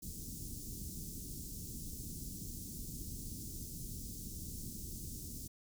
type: band-stop noise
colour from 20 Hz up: pink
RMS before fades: -45 dBFS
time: 0.02-5.48 s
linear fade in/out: 10 ms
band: 290 to 5700 Hz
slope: 24 dB/octave
effects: none